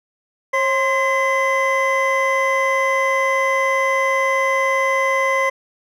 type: tone cluster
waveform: triangle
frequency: 540 / 1047 / 2035 Hz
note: C#5 / C6 / C7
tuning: -45 / +1 / -49 cents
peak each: -18 dBFS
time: 0.53-5.5 s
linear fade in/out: 10 ms
effects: none